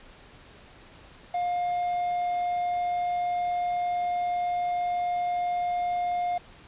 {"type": "tone with quantisation", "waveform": "triangle", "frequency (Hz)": 709, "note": "F5", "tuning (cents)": 26, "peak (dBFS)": -23, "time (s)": [1.34, 6.38], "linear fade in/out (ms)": 5, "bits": 8, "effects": ["pink hiss -51 dBFS RMS until 6.67 s", "resampled to 8000 Hz"]}